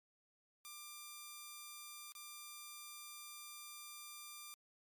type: tone with dropouts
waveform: 5% pulse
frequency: 1190 Hz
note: D6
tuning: 22 cents sharp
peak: -38 dBFS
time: 0.65-4.54 s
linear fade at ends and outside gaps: 0 ms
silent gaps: 2.121-2.151 s
effects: MP3 96 kbps